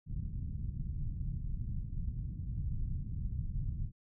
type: low-pass noise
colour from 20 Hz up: pink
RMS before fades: -37 dBFS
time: 0.06-3.92 s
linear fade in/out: 50 ms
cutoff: 160 Hz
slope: 24 dB/octave
effects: none